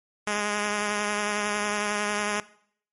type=tone with vibrato; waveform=5% pulse; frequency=207.7 Hz; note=G#3; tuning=in tune; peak=-14 dBFS; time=0.27-2.4 s; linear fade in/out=2 ms; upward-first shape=sine; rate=11 Hz; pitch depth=18 cents each way; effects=noise-tail reverb RT60 0.6 s tail -19 dB re dry + MP3 48 kbps